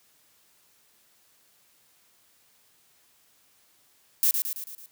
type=noise with echo; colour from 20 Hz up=violet; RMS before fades=-21 dBFS; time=4.23-4.31 s; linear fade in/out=0 ms; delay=110 ms; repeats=5; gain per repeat=-5 dB; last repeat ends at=4.86 s; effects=white hiss -63 dBFS RMS until 4.91 s + high-pass 60 Hz 12 dB/octave